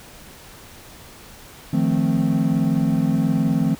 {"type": "chord", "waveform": "triangle", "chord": "F dominant seventh", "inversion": "third", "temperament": "equal", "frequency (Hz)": [155.56, 174.61, 220, 261.6], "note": ["Eb3", "F3", "A3", "C4"], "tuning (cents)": [0, 0, 0, 0], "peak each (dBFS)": -20, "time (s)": [1.73, 3.75], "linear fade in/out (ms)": 5, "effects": ["tanh soft clip ceiling -5 dBFS", "pink hiss -43 dBFS RMS until 3.79 s"]}